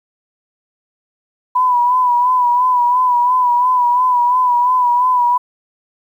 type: tone with vibrato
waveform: sine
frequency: 987.8 Hz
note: B5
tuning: in tune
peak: -10 dBFS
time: 1.55-5.38 s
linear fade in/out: 10 ms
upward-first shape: sine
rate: 2.9 Hz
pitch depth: 47 cents each way
effects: 8-bit